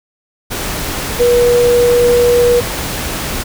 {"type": "tone in noise", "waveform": "sine", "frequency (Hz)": 482.8, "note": "B4", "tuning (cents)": -39, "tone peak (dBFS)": -7, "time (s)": [1.19, 2.61], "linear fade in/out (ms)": 20, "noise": "pink", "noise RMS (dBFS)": -20, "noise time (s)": [0.5, 3.44], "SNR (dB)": 10, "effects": []}